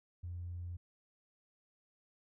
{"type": "tone with tanh clipping", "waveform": "triangle", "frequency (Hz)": 87.5, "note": "F2", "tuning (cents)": 4, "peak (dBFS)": -40, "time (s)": [0.23, 0.77], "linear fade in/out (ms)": 10, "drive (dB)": 4, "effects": []}